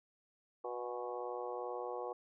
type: harmonic tone with a mistuned harmonic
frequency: 122.3 Hz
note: B2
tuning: 16 cents flat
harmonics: 3 / 4 / 5 / 6 / 7 / 8 / 9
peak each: -46 / -42 / -49 / -47 / -47 / -53 / -49 dBFS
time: 0.64-2.13 s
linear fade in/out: 5 ms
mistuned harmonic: 7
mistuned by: -37 cents
effects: none